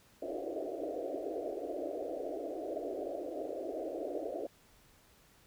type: band-pass noise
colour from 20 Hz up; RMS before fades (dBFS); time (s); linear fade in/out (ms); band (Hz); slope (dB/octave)
white; -39; 0.22-4.47; 5; 280 to 690; 96
effects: pink hiss -64 dBFS RMS until 5.46 s